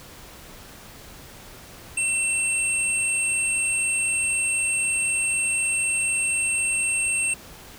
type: tone pair together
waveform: sine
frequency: 2686 / 8528 Hz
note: E7 / C9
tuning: +32 / +32 cents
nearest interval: octave + minor sixth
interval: 2000 cents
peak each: -23 dBFS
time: 1.97-7.34 s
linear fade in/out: 5 ms
effects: tanh soft clip ceiling -13 dBFS + pink hiss -44 dBFS RMS until 7.78 s